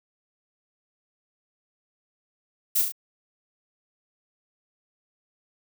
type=noise with echo; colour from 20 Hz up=violet; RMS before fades=-22 dBFS; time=2.75-2.82 s; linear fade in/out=10 ms; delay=34 ms; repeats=3; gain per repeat=-4 dB; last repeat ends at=2.922 s; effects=none